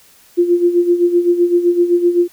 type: tone with tremolo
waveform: sine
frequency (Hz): 349.2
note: F4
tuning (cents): 0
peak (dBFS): -7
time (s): 0.37-2.28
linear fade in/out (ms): 20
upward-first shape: sine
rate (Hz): 7.8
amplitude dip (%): 70
effects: white hiss -48 dBFS RMS until 2.32 s